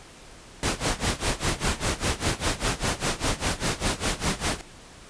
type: noise with tremolo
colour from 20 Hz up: pink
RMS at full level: -23 dBFS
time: 0.63-4.61 s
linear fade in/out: 0 ms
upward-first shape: sine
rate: 5 Hz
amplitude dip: 90%
effects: pink hiss -47 dBFS RMS until 5.09 s + resampled to 22050 Hz